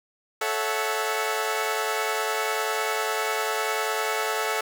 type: chord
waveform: 15% pulse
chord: F# minor seventh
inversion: first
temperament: equal with one note detuned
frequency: 436.2 / 554.4 / 659.3 / 740 Hz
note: A4 / C#5 / E5 / F#5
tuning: -15 / 0 / 0 / 0 cents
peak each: -21 / -26 / -25 / -26 dBFS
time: 0.41-4.61 s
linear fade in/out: 5 ms
effects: none